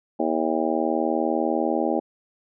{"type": "harmonic tone", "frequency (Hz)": 80, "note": "D#2", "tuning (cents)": 49, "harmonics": [3, 4, 5, 6, 7, 8, 9, 10], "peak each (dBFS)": [-28, -26, -29, -33, -28, -29, -35, -29], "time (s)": [0.19, 2], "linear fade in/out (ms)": 10, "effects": []}